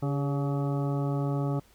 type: harmonic tone with a mistuned harmonic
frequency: 141.6 Hz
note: C#3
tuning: 37 cents sharp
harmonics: 1 / 2 / 3 / 4 / 5 / 6 / 8 / 9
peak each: -27 / -33 / -37 / -39 / -41 / -43 / -45 / -46 dBFS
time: 0.02-1.6 s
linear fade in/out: 10 ms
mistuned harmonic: 3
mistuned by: -60 cents
effects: added 50 Hz sine -61 dBFS peak until 1.74 s + pink hiss -61 dBFS RMS until 1.74 s